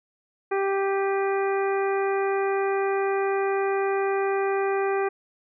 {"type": "harmonic tone with a mistuned harmonic", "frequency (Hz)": 392, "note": "G4", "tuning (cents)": 0, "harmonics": [1, 2, 3, 4, 5, 6], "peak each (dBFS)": [-23, -29, -33, -35, -37, -39], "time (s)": [0.51, 5.09], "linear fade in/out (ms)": 10, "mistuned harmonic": 6, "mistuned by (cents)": 50, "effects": []}